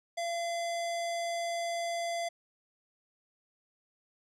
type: tone with low-pass filter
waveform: square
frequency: 682 Hz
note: F5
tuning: 41 cents flat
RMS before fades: -34 dBFS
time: 0.17-2.29 s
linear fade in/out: 10 ms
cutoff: 7700 Hz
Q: 1.3
effects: none